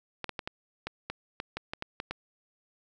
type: clicks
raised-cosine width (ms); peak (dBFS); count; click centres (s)
0.3; -18; 12; 0.243 / 0.293 / 0.392 / 0.475 / 0.87 / 1.1 / 1.401 / 1.57 / 1.735 / 1.824 / 2.001 / 2.11
effects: none